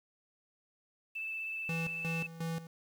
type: tone with vibrato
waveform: sine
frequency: 2637 Hz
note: E7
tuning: in tune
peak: -36 dBFS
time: 1.15-2.27 s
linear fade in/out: 10 ms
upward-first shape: sine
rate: 16 Hz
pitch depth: 10 cents each way
type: tone with tremolo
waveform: square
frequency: 164.81 Hz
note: E3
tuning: in tune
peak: -35 dBFS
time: 1.69-2.67 s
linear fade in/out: 2 ms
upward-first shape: square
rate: 2.8 Hz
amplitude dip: 80%
effects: 10-bit